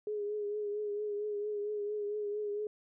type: tone with vibrato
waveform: sine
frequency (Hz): 416.2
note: G#4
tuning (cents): +4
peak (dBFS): -33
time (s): 0.07-2.67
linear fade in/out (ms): 2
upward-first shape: triangle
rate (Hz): 4.4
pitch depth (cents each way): 41
effects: none